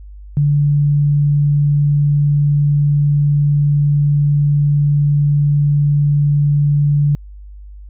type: tone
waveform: sine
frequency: 145.2 Hz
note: D3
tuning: 19 cents flat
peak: -10 dBFS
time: 0.37-7.15 s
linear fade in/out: 0 ms
effects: added 50 Hz sine -32 dBFS peak until 7.89 s